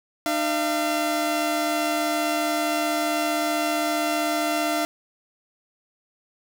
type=tone pair together; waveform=sawtooth; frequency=303.8 / 683 Hz; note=D#4 / F5; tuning=-41 / -39 cents; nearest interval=octave + major second; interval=1402 cents; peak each=-22 / -20 dBFS; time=0.26-4.85 s; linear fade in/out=0 ms; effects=none